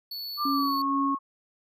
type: tone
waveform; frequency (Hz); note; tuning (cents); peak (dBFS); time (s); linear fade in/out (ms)
square; 4435; C#8; 0; -34; 0.11-0.82; 5
type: tone with pitch glide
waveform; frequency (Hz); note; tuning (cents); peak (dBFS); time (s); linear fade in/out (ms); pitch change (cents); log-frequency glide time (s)
sine; 1187 to 1094.8; D6 to C#6; +18 to -22; -25; 0.37-1.19; 50; -140; 0.51-0.76
type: tone with tremolo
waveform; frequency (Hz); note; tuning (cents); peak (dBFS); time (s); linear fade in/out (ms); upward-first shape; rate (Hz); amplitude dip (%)
sine; 277.2; C#4; 0; -25; 0.45-1.15; 5; sine; 2.2; 50
effects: none